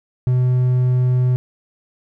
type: tone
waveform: triangle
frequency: 126 Hz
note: B2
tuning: 35 cents sharp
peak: -11 dBFS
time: 0.27-1.36 s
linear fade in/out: 0 ms
effects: none